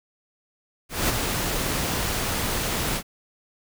pink noise with ADSR envelope, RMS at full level -21 dBFS, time 0.89-3.03 s, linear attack 200 ms, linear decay 15 ms, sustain -5 dB, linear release 70 ms, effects none

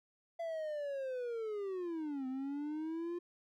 triangle linear two-way sweep, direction down then up, 677 to 256.3 to 351.9 Hz, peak -35 dBFS, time 0.39-3.19 s, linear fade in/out 10 ms, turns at 2.27 s, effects none

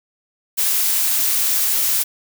blue noise, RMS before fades -18 dBFS, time 0.57-2.04 s, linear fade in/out 20 ms, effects none

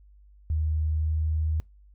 sine tone with pitch glide, 77.78 to 78.37 Hz, D#2 to D#2, 0 to +13 cents, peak -23 dBFS, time 0.5-1.6 s, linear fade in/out 0 ms, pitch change +13 cents, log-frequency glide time 0.98-1.09 s, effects noise-tail reverb RT60 0.2 s tail -24 dB re dry + added 50 Hz sine -51 dBFS peak until 1.94 s

